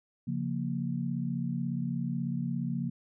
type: chord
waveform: sine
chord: Bb minor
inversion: first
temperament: equal with one note detuned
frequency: 138.59 / 175.12 / 233.1 Hz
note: Db3 / F3 / Bb3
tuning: 0 / +5 / 0 cents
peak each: -34 dBFS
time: 0.27-2.9 s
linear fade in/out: 10 ms
effects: none